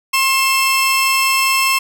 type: tone pair together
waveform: sawtooth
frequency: 1067 / 2655 Hz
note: C6 / E7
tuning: +34 / +12 cents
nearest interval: octave + major third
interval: 1578 cents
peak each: -12 dBFS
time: 0.13-1.79 s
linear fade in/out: 10 ms
effects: none